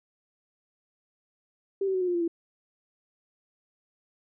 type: tone with pitch steps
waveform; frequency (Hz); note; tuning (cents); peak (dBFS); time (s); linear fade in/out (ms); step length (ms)
sine; 392 / 381.9 / 372.1 / 362.6 / 353.3 / 344.2 / 335.4; G4 / G4 / F#4 / F#4 / F4 / F4 / E4; 0 / -45 / +10 / -35 / +20 / -25 / +30; -24; 1.81-2.279; 5; 67
effects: none